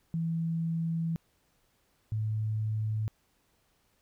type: tone pair in turn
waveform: sine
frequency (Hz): 164.81 / 108.5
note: E3 / A2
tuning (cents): 0 / -24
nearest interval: perfect fifth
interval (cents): 724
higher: first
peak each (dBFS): -28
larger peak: neither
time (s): 0.14-1.16 / 2.12-3.08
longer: first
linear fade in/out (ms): 0
effects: pink hiss -71 dBFS RMS until 4.01 s